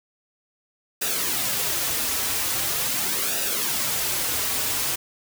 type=noise with flanger; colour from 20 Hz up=white; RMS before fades=-25 dBFS; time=1.01-4.96 s; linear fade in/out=10 ms; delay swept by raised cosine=0.92 to 5.72 ms; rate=0.42 Hz; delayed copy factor=-0.6; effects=none